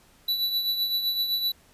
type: tone with tremolo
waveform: square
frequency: 3953 Hz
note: B7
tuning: 1 cent sharp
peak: -22 dBFS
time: 0.28-1.52 s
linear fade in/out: 5 ms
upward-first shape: triangle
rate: 7.8 Hz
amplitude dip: 60%
effects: pink hiss -58 dBFS RMS until 1.73 s + resampled to 32000 Hz